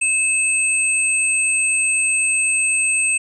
sine tone pair together, 2608 / 8280 Hz, E7 / C9, -19 / -19 cents, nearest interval octave + minor sixth, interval 2000 cents, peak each -18 dBFS, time 0.01-3.18 s, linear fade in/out 10 ms, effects none

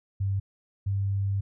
sine tone pair in turn, 98 / 98.74 Hz, G2 / G2, 0 / +13 cents, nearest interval unison, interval 13 cents, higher second, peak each -24 dBFS, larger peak neither, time 0.2-0.4 / 0.86-1.41 s, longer second, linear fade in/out 10 ms, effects none

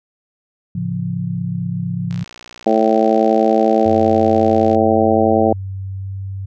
sine chord, A augmented, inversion none, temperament equal, 110 / 138.59 / 174.61 Hz, A2 / C#3 / E#3, 0 / 0 / 0 cents, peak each -25 / -25 / -21 dBFS, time 0.75-2.24 s, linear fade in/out 5 ms
click train, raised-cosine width 0.2 ms, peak -19 dBFS, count 159, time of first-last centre 2.11-4.748 s, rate 59.9 Hz
harmonic tone, 110.7 Hz, A2, 11 cents sharp, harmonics 2 / 3 / 4 / 5 / 6 / 7, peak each -18 / -18 / -18 / -18 / -18 / -18 dBFS, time 2.66-5.53 s, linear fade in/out 5 ms
sine tone with pitch glide, 96.2 to 96.87 Hz, G2 to G2, -32 to -20 cents, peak -23 dBFS, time 3.85-6.46 s, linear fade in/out 10 ms, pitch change +12 cents, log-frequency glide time 5.99-6.07 s
effects none

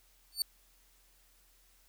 sawtooth tone with exponential growth, 4500 Hz, C#8, 25 cents sharp, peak -22 dBFS, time 0.32-0.42 s, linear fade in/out 1 ms, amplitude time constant 21 ms, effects added 42 Hz sine -67 dBFS peak until 1.88 s + white hiss -67 dBFS RMS until 1.88 s

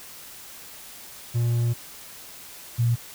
triangle / sine tone pair in turn, 118.4 / 118.4 Hz, A#2 / A#2, +27 / +27 cents, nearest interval unison, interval 0 cents, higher neither, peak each -18 dBFS, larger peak neither, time 1.34-1.74 / 2.78-2.96 s, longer first, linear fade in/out 20 ms, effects white hiss -43 dBFS RMS until 3.14 s

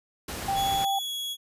pink noise, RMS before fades -35 dBFS, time 0.28-0.85 s, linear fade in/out 5 ms
sine tone, 786 Hz, G5, 4 cents sharp, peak -24 dBFS, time 0.48-0.99 s, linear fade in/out 5 ms
40% pulse tone with pitch glide, 3379 to 3344 Hz, G#7 to G#7, +29 to +11 cents, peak -29 dBFS, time 0.54-1.37 s, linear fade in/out 50 ms, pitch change -18 cents, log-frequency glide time 1-1.12 s
effects resampled to 32000 Hz

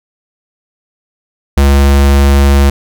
square tone, 69.7 Hz, C#2, 10 cents sharp, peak -5 dBFS, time 1.57-2.7 s, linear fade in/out 5 ms, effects none

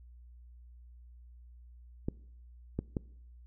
clicks, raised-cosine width 3 ms, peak -19 dBFS, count 3, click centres 2.085 / 2.79 / 2.968 s, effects noise-tail reverb RT60 0.7 s tail -23 dB re dry + added 60 Hz sine -51 dBFS peak until 3.46 s

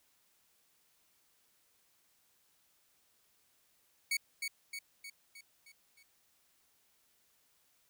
sawtooth tone with echo, 2232 Hz, C#7, 11 cents sharp, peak -27 dBFS, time 4.11-4.17 s, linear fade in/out 5 ms, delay 310 ms, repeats 6, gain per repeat -5 dB, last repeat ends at 6.03 s, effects white hiss -72 dBFS RMS until 7.89 s

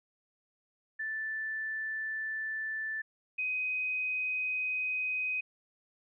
sine tone pair in turn, 1760 / 2511 Hz, A6 / D#7, 0 / +15 cents, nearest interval tritone, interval 615 cents, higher second, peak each -33 / -30 dBFS, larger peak second, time 0.99-3.02 / 3.38-5.41 s, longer neither, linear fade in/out 10 ms, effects none

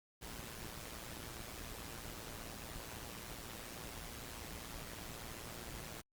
pink noise with amplitude modulation, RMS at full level -45 dBFS, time 0.21-6.02 s, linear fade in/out 20 ms, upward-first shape sine, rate 115 Hz, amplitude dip 70%, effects Opus 48 kbps

